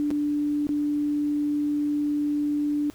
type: tone with dropouts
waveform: sine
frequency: 293.7 Hz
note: D4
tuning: in tune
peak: -22 dBFS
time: 0-2.9 s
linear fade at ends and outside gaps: 0 ms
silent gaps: 0.105-0.112 / 0.669-0.691 s
effects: added 112 Hz sine -55 dBFS peak until 2.94 s + pink hiss -53 dBFS RMS until 2.94 s